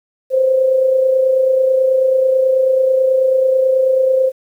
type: tone with amplitude modulation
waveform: sine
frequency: 523 Hz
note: C5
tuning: 1 cent flat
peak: -8 dBFS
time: 0.3-4.32 s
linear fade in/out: 50 ms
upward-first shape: sine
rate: 29.2 Hz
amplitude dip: 45%
effects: 8-bit